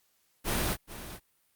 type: noise with echo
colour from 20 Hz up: pink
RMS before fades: -29 dBFS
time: 0.44-0.77 s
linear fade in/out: 50 ms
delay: 430 ms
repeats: 1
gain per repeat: -13 dB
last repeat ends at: 1.2 s
effects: white hiss -71 dBFS RMS until 1.55 s + Opus 48 kbps